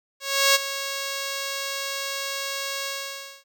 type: tone with ADSR envelope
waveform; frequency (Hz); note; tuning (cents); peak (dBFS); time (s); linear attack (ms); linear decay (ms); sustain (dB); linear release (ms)
5% pulse; 550; C#5; -14; -3; 0.2-3.44; 350; 24; -13; 580
effects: none